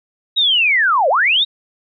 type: linear two-way sweep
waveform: sine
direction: down then up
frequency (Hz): 3864 to 493.9 to 3864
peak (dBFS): -11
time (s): 0.36-1.45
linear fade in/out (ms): 20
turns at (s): 1.09
effects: none